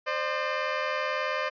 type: tone pair together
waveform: 15% pulse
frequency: 523.3 / 601.9 Hz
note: C5 / D5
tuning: 0 / +42 cents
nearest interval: major second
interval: 242 cents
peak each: -24 / -23 dBFS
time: 0.06-1.5 s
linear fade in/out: 20 ms
effects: resampled to 11025 Hz